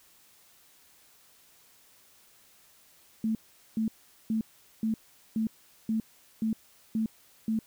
sine tone bursts, 221.1 Hz, A3, 9 cents sharp, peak -25 dBFS, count 9, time 3.24-7.59 s, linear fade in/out 2 ms, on 110 ms, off 420 ms, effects white hiss -60 dBFS RMS until 7.66 s

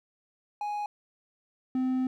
triangle tone pair in turn, 830.6 / 257.6 Hz, G#5 / C4, 0 / -27 cents, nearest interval octave + minor sixth, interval 2027 cents, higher first, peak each -28 / -23 dBFS, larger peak second, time 0.61-0.86 / 1.75-2.07 s, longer second, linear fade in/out 2 ms, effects none

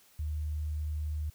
sine tone, 76 Hz, D#2, 40 cents flat, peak -31 dBFS, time 0.19-1.3 s, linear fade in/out 5 ms, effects white hiss -62 dBFS RMS until 1.34 s

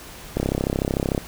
click train, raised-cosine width 2 ms, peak -8 dBFS, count 28, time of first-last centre 0.37-1.178 s, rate 33.4 Hz, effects pink hiss -40 dBFS RMS until 1.27 s

